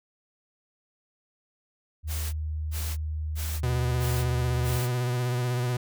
sine tone, 77.3 Hz, D#2, 11 cents flat, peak -28 dBFS, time 2.03-4.81 s, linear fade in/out 50 ms
white noise bursts, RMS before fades -37 dBFS, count 5, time 2.07-4.89 s, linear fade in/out 50 ms, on 260 ms, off 380 ms
45% pulse tone with vibrato, 123.47 Hz, B2, in tune, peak -25 dBFS, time 3.63-5.77 s, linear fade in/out 5 ms, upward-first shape sine, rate 16 Hz, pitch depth 34 cents each way
effects none

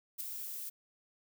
violet noise with ADSR envelope, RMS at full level -36 dBFS, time 0.18-0.7 s, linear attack 23 ms, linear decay 10 ms, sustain -6 dB, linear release 12 ms, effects none

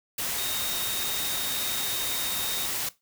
sine tone in noise, 3712 Hz, A#7, 8 cents flat, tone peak -31 dBFS, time 0.38-2.66 s, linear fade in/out 5 ms, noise white, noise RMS -30 dBFS, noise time 0.18-2.89 s, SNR -4 dB, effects noise-tail reverb RT60 0.2 s tail -17 dB re dry

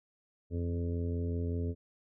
harmonic tone with a mistuned harmonic, 85.4 Hz, F2, 38 cents flat, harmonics 1 / 2 / 3 / 4 / 5 / 6 / 7, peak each -32 / -42 / -39 / -48 / -41 / -52 / -53 dBFS, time 0.5-1.75 s, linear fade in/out 50 ms, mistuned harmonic 1, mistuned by +41 cents, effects none

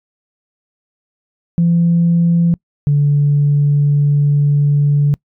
sine tone pair in turn, 169.8 / 144.69 Hz, F3 / D3, -48 / -25 cents, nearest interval minor third, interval 277 cents, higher first, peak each -8 dBFS, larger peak neither, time 1.58-2.54 / 2.87-5.14 s, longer second, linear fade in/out 0 ms, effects noise-tail reverb RT60 0.1 s tail -26 dB re dry + tanh soft clip ceiling -5 dBFS

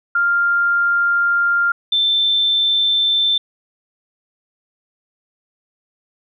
sine tone pair in turn, 1396.9 / 3549 Hz, F6 / A7, 0 / +14 cents, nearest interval octave + major third, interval 1614 cents, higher second, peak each -13 dBFS, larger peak neither, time 0.15-1.72 / 1.92-3.38 s, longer first, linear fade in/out 5 ms, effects none

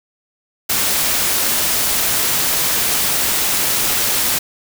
white noise, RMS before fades -17 dBFS, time 0.69-4.39 s, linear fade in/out 10 ms, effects none

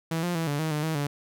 sawtooth tone with pitch steps, 163.4 / 175.7 / 164 / 144.3 / 158.5 / 150.3 / 159.5 / 144 Hz, E3 / F3 / E3 / D3 / D#3 / D3 / D#3 / D3, -15 / +11 / -9 / -30 / +32 / +40 / +43 / -34 cents, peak -22 dBFS, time 0.11-1.07 s, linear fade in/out 5 ms, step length 120 ms, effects none

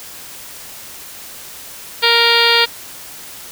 harmonic tone with a mistuned harmonic, 467.3 Hz, A#4, 4 cents sharp, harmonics 1 / 2 / 3 / 4 / 5 / 6 / 7 / 8 / 9 / 10, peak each -19 / -19 / -19 / -19 / -19 / -19 / -19 / -19 / -19 / -19 dBFS, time 2.02-2.66 s, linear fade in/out 20 ms, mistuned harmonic 8, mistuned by -32 cents, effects white hiss -34 dBFS RMS until 3.51 s

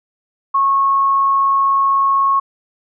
sine tone, 1096 Hz, C#6, 20 cents flat, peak -11 dBFS, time 0.54-2.4 s, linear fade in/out 10 ms, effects none

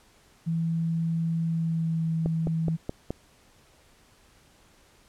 sine tone with pitch glide, 164.81 to 162.26 Hz, E3 to E3, 0 to -27 cents, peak -24 dBFS, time 0.46-2.77 s, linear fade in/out 20 ms, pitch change -27 cents, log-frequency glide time 1.42-2.13 s
click train, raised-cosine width 2 ms, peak -16 dBFS, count 5, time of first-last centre 2.26-3.106 s, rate 4.73 Hz
effects pink hiss -59 dBFS RMS until 5.08 s + low-pass 11000 Hz 12 dB/octave

